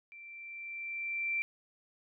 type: tone with level ramp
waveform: sine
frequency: 2349 Hz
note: D7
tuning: in tune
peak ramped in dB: -48 to -29 dBFS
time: 0.12-1.42 s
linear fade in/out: 0 ms
effects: none